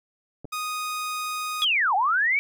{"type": "clicks", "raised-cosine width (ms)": 2, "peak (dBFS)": -25, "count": 2, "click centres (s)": [0.446, 0.453]}
{"type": "tone", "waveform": "sawtooth", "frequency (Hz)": 1243, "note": "D#6", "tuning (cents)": -2, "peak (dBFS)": -24, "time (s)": [0.52, 1.65], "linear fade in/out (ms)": 10}
{"type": "linear two-way sweep", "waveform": "sine", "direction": "down then up", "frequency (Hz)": [3448, 722, 2320], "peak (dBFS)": -19, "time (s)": [1.62, 2.39], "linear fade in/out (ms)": 0, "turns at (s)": 1.95}
{"effects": []}